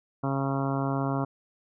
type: harmonic tone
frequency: 136.8 Hz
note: C#3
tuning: 23 cents flat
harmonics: 1 / 2 / 3 / 4 / 5 / 6 / 7 / 8 / 9 / 10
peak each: -29 / -30 / -37 / -38 / -35 / -40 / -38 / -38 / -42 / -41 dBFS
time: 0.23-1.25 s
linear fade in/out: 10 ms
effects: none